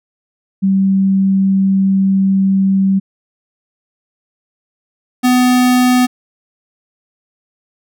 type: tone pair in turn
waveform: sine / square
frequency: 193.2 / 250.1 Hz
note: G3 / B3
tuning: -25 / +22 cents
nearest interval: major third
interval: 447 cents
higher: second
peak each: -9 dBFS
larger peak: neither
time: 0.62-3 / 5.23-6.07 s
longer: first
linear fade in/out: 20 ms
effects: none